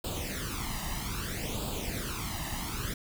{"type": "noise with flanger", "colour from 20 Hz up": "pink", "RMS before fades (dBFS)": -35, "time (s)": [0.04, 2.94], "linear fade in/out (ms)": 5, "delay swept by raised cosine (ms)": [0.25, 1.05], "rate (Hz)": 0.62, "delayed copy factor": 0.75, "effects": []}